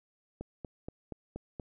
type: click train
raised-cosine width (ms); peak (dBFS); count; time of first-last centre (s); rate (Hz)
2; -26; 6; 0.41-1.598; 4.21
effects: none